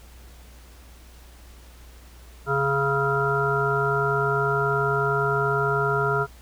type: harmonic tone with a mistuned harmonic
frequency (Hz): 138.59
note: C#3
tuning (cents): 0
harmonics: 1 / 3 / 5 / 7 / 9 / 10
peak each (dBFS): -27 / -25 / -30 / -30 / -30 / -25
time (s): 2.46-6.27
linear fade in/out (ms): 50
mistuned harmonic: 9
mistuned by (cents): +38
effects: added 60 Hz sine -45 dBFS peak until 6.41 s + pink hiss -52 dBFS RMS until 6.41 s